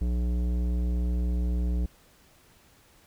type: tone with tanh clipping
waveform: triangle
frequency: 60.1 Hz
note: B1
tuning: 46 cents flat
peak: -26 dBFS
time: 0.01-1.86 s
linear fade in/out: 5 ms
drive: 18 dB
effects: pink hiss -59 dBFS RMS until 3.06 s